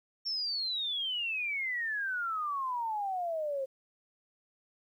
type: exponential sweep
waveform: sine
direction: down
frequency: 5490 to 523.3 Hz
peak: -31 dBFS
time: 0.25-3.66 s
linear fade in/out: 20 ms
effects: 11-bit